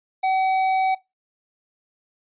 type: tone with tanh clipping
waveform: triangle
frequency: 759 Hz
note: F#5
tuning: 44 cents sharp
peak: -20 dBFS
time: 0.23-0.95 s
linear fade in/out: 10 ms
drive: 15 dB
effects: noise-tail reverb RT60 0.2 s tail -19 dB re dry + resampled to 8000 Hz